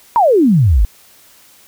sine exponential sweep, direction down, 984 to 45 Hz, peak -7 dBFS, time 0.16-0.85 s, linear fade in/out 0 ms, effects white hiss -46 dBFS RMS until 1.67 s

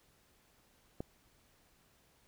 click, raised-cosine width 2 ms, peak -25 dBFS, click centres 1.005 s, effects pink hiss -69 dBFS RMS until 2.27 s

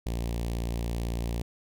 sawtooth tone with notch filter, 58 Hz, A#1, 8 cents flat, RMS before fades -31 dBFS, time 0.06-1.42 s, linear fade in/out 5 ms, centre 1400 Hz, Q 0.94, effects none

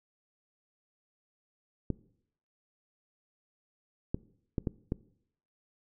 clicks, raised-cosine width 3 ms, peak -17 dBFS, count 5, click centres 1.903 / 4.145 / 4.582 / 4.672 / 4.921 s, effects noise-tail reverb RT60 0.7 s tail -21 dB re dry

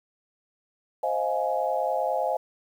sine chord, F minor seventh, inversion second, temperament just, 523.8 / 628.6 / 698.5 / 838.1 Hz, C5 / Eb5 / F5 / Ab5, +2 / +18 / 0 / +16 cents, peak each -29 dBFS, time 1.03-2.37 s, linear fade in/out 5 ms, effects 9-bit

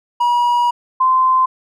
triangle / sine tone pair in turn, 963 / 1035.6 Hz, B5 / C6, -44 / -18 cents, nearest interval minor second, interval 126 cents, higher second, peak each -10 dBFS, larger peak neither, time 0.2-0.71 / 1-1.46 s, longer first, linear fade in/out 10 ms, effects none

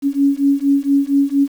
sine beating tone pair, 277.2 / 281.5 Hz, C#4 / C#4, 0 / +27 cents, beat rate 4.3 Hz, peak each -15 dBFS, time 0.02-1.48 s, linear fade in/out 50 ms, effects 7-bit

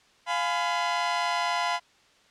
sawtooth chord, F diminished, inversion none, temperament just, 698.5 / 838.1 / 1005.8 Hz, F5 / Ab5 / Cb6, 0 / +16 / +31 cents, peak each -25 / -29 / -24 dBFS, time 0.26-1.8 s, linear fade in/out 50 ms, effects white hiss -60 dBFS RMS until 2.3 s + low-pass 5000 Hz 12 dB/octave

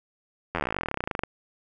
slowing click train, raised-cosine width 0.5 ms, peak -12 dBFS, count 30, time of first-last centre 0.55-1.236 s, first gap 11 ms, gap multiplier 1.05, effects none

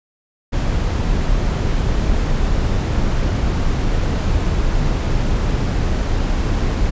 brown noise, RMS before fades -17 dBFS, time 0.52-6.91 s, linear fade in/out 20 ms, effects resampled to 16000 Hz

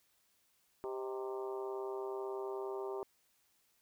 harmonic tone with a mistuned harmonic, 131.2 Hz, C3, 5 cents sharp, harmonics 3 / 4 / 5 / 6 / 7 / 8 / 9, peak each -39 / -51 / -48 / -51 / -49 / -53 / -54 dBFS, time 0.84-3.03 s, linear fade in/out 0 ms, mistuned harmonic 5, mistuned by -59 cents, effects white hiss -74 dBFS RMS until 3.81 s

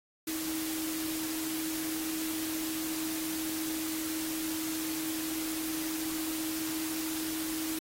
sine tone in noise, 318.2 Hz, D#4, 39 cents sharp, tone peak -34 dBFS, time 0.27-7.79 s, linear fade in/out 5 ms, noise white, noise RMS -38 dBFS, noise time 0.27-7.79 s, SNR +1 dB, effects AAC 48 kbps

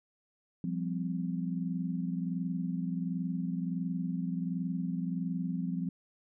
sine chord, F suspended second, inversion none, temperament equal with one note detuned, 174.61 / 196 / 256.8 Hz, F3 / G3 / C4, 0 / 0 / -32 cents, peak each -33 / -38 / -37 dBFS, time 0.64-5.89 s, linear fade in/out 2 ms, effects none

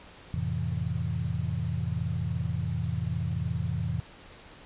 sine chord, F major seventh, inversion none, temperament equal, 87.31 / 110 / 130.81 / 164.81 Hz, F2 / A2 / C3 / E3, 0 / 0 / 0 / 0 cents, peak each -33 dBFS, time 0.34-4 s, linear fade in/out 0 ms, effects pink hiss -50 dBFS RMS until 4.65 s + resampled to 8000 Hz

